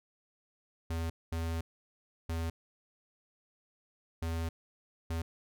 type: tone bursts at uneven times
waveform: square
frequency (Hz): 82.41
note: E2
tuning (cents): 0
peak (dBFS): -33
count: 5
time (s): 0.9-1.1 / 1.32-1.61 / 2.29-2.5 / 4.22-4.49 / 5.1-5.22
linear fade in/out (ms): 5
effects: none